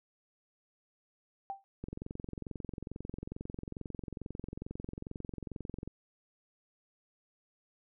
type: tone with exponential decay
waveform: sine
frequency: 784 Hz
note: G5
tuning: in tune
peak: -32 dBFS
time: 1.5-1.64 s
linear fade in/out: 0 ms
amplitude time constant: 29 ms
type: click train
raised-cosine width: 3 ms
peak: -27 dBFS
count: 91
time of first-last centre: 1.84-5.876 s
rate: 22.3 Hz
effects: none

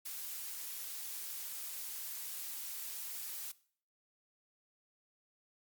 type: noise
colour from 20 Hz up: blue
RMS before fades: -43 dBFS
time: 0.05-3.52 s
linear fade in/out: 10 ms
effects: noise-tail reverb RT60 0.5 s tail -19 dB re dry + Opus 48 kbps

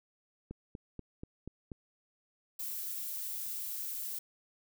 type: click train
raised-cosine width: 3 ms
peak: -29 dBFS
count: 6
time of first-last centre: 0.51-1.718 s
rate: 4.14 Hz
type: noise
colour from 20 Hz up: violet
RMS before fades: -39 dBFS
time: 2.59-4.19 s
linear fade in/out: 5 ms
effects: none

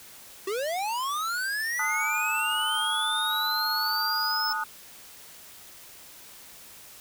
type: linear sweep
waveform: square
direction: up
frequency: 370 to 5274 Hz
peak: -28 dBFS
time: 0.47-4.53 s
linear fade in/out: 5 ms
type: chord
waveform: sine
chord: D# diminished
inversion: second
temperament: equal with one note detuned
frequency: 880 / 1244.5 / 1464.7 Hz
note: A5 / D#6 / F#6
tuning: 0 / 0 / -18 cents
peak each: -32 / -31 / -31 dBFS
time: 1.79-4.64 s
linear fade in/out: 5 ms
effects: white hiss -48 dBFS RMS until 7 s

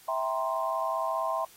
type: chord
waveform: sine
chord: C dominant seventh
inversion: first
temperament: just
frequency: 654.1 / 784.9 / 941.9 / 1046.5 Hz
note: E5 / G5 / Bb5 / C6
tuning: -14 / +2 / +18 / 0 cents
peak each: -31 / -35 / -35 / -31 dBFS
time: 0.08-1.45 s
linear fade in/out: 5 ms
effects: white hiss -55 dBFS RMS until 1.56 s + AAC 48 kbps

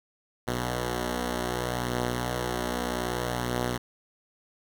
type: tone pair together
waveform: 5% pulse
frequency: 60.8 / 122.23 Hz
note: B1 / B2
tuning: -26 / -17 cents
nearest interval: octave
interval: 1209 cents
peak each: -19 / -20 dBFS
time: 0.47-3.78 s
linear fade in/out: 10 ms
effects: none

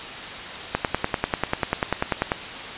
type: click train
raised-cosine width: 0.5 ms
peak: -5 dBFS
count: 17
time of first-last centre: 0.75-2.319 s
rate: 10.2 Hz
effects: white hiss -33 dBFS RMS until 2.77 s + resampled to 8000 Hz

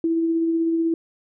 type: tone with tremolo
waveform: sine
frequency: 329.6 Hz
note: E4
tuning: in tune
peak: -17 dBFS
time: 0.04-0.94 s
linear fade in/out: 2 ms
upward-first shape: sine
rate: 16 Hz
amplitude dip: 25%
effects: none

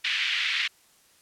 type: band-pass noise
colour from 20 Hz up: white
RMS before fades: -27 dBFS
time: 0.04-0.68 s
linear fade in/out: 10 ms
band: 1900 to 3200 Hz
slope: 24 dB/octave
effects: white hiss -60 dBFS RMS until 1.21 s + low-pass 12000 Hz 12 dB/octave

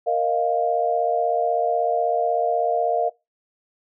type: chord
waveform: sine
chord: Bb suspended fourth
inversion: none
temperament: equal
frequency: 466.2 / 622.3 / 698.5 Hz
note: Bb4 / Eb5 / F5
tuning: 0 / 0 / 0 cents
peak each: -24 / -24 / -21 dBFS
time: 0.06-3.1 s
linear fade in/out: 20 ms
effects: noise-tail reverb RT60 0.2 s tail -20 dB re dry

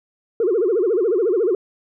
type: tone with vibrato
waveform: sine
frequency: 408 Hz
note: G#4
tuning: 31 cents flat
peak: -14 dBFS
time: 0.4-1.55 s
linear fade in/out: 2 ms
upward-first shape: sine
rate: 14 Hz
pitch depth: 270 cents each way
effects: tanh soft clip ceiling -11 dBFS

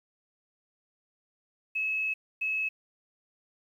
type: tone bursts at uneven times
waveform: sine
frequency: 2583 Hz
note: E7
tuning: 36 cents flat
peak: -27 dBFS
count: 2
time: 1.75-2.14 / 2.41-2.69 s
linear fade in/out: 10 ms
effects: 10-bit

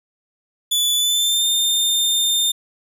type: tone with pitch glide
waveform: sawtooth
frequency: 3466 to 3617 Hz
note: A7 to A7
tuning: -27 to +47 cents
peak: -13 dBFS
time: 0.71-2.52 s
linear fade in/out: 10 ms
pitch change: +74 cents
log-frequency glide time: 0.95-1.45 s
effects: none

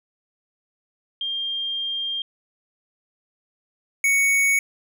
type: tone pair in turn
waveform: sine / square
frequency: 3200 / 2226 Hz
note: G7 / C#7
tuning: +35 / +7 cents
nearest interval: tritone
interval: 628 cents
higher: first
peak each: -24 / -17 dBFS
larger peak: second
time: 1.21-2.22 / 4.04-4.59 s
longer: first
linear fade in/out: 2 ms
effects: none

